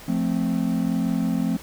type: chord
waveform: triangle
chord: F major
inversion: none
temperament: equal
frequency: 174.61 / 220 / 261.6 Hz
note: F3 / A3 / C4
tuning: 0 / 0 / 0 cents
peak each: -23 dBFS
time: 0.08-1.57 s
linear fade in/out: 5 ms
effects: pink hiss -43 dBFS RMS until 1.62 s